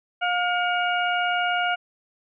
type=harmonic tone with a mistuned harmonic; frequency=712 Hz; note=F5; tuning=33 cents sharp; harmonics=1 / 2 / 3 / 4; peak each=-24 / -25 / -31 / -30 dBFS; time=0.21-1.76 s; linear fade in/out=20 ms; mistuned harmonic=3; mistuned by=+96 cents; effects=none